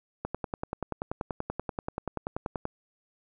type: click train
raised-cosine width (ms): 1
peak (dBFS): -17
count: 26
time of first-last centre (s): 0.25-2.654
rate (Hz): 10.4
effects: none